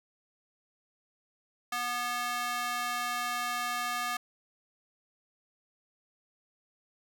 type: tone with high-pass filter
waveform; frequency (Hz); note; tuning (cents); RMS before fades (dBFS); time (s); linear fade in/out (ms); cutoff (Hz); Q
square; 243.4; B3; -25; -33; 1.72-4.17; 5; 1100; 1.6
effects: none